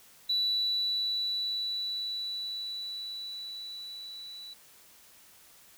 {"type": "tone with level ramp", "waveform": "sine", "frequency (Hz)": 3951, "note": "B7", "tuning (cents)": 0, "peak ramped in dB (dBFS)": [-24, -42], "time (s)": [0.29, 4.54], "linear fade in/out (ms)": 10, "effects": ["tanh soft clip ceiling -21 dBFS", "white hiss -57 dBFS RMS until 5.77 s"]}